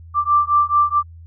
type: beating tone pair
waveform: sine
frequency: 1174.7 / 1179.3 Hz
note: D6 / D6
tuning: 0 / +7 cents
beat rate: 4.6 Hz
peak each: -16 dBFS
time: 0.14-1.03 s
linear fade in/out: 50 ms
effects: added 83 Hz sine -37 dBFS peak until 1.26 s